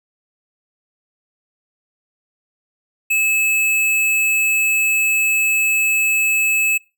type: tone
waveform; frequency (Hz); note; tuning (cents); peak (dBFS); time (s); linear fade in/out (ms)
square; 2600; E7; -24; -15; 3.1-6.78; 10
effects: noise-tail reverb RT60 0.3 s tail -24 dB re dry